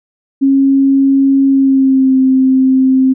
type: tone with pitch glide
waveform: sine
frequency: 272.4 to 262.2 Hz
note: C#4 to C4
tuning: -30 to +4 cents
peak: -6 dBFS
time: 0.41-3.14 s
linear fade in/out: 20 ms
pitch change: -66 cents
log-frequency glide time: 1.47-2.18 s
effects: none